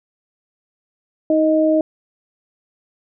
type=tone pair together; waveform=sine; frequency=315.1 / 624.4 Hz; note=D#4 / D#5; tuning=+22 / +6 cents; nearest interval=octave; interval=1184 cents; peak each=-15 dBFS; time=1.3-1.81 s; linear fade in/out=2 ms; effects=none